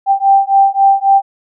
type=beating tone pair; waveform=sine; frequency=784 / 787.7 Hz; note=G5 / G5; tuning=0 / +8 cents; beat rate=3.7 Hz; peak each=-10 dBFS; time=0.06-1.22 s; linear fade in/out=50 ms; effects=none